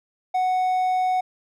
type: tone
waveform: triangle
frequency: 740 Hz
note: F#5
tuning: in tune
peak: -17 dBFS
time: 0.34-1.21 s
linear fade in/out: 10 ms
effects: none